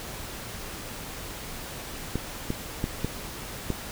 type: clicks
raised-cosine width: 3 ms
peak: -13 dBFS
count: 5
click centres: 2.156 / 2.504 / 2.841 / 3.046 / 3.703 s
effects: pink hiss -38 dBFS RMS until 3.91 s